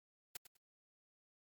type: noise with echo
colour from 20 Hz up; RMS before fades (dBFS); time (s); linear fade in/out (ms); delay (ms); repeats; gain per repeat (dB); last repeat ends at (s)
white; -44; 0.35-0.37; 5; 100; 2; -13; 0.57
effects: MP3 96 kbps